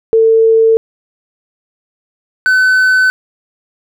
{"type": "tone pair in turn", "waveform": ["sine", "triangle"], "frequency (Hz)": [448.5, 1513.8], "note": ["A4", "F#6"], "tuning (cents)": [33, 39], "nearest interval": "octave + major sixth", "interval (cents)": 2106, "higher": "second", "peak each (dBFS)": -5, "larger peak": "neither", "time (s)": [[0.13, 0.77], [2.46, 3.1]], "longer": "neither", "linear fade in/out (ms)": 0, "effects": []}